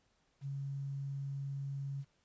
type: tone with quantisation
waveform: sine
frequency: 138.59 Hz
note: C#3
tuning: in tune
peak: -37 dBFS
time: 0.41-2.05 s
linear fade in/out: 50 ms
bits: 11
effects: pink hiss -75 dBFS RMS until 2.24 s + resampled to 16000 Hz